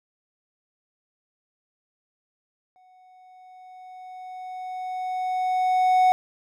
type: tone with exponential growth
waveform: triangle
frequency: 740 Hz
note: F#5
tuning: in tune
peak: -12 dBFS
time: 2.76-6.12 s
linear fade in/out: 0 ms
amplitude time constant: 730 ms
effects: none